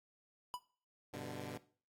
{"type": "tone with exponential decay", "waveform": "square", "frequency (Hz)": 987.8, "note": "B5", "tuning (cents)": 0, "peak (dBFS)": -37, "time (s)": [0.54, 0.63], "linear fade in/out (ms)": 0, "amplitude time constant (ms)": 18}
{"type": "chord", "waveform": "10% pulse", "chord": "G major", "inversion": "none", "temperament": "equal with one note detuned", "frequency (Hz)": [98, 124.26, 146.83], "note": ["G2", "B2", "D3"], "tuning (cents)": [0, 11, 0], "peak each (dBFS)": [-41, -39, -40], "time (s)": [1.13, 1.58], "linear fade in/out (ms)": 10}
{"effects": ["noise-tail reverb RT60 0.4 s tail -17 dB re dry", "AAC 64 kbps"]}